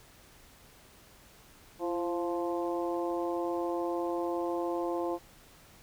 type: harmonic tone with a mistuned harmonic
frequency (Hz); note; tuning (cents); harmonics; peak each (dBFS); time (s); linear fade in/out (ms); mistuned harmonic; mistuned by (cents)
174.61; F3; 0; 2 / 3 / 4 / 5 / 6; -32 / -36 / -38 / -40 / -42; 1.79-5.19; 50; 2; -39
effects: pink hiss -57 dBFS RMS until 5.82 s